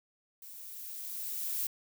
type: noise with level ramp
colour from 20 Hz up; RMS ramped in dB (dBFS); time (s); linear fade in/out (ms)
violet; -49 to -33; 0.42-1.67; 2
effects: none